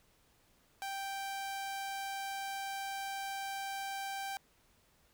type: tone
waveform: sawtooth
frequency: 784 Hz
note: G5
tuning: in tune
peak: -34 dBFS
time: 0.82-4.37 s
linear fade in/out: 0 ms
effects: pink hiss -69 dBFS RMS until 5.13 s